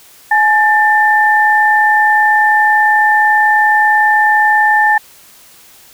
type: tone pair together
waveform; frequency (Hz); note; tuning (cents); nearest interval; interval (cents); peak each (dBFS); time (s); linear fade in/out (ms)
sine; 846 / 1784.3; G#5 / A6; +32 / +24; octave + minor second; 1292; -10; 0.31-4.98; 5
effects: white hiss -42 dBFS RMS until 5.93 s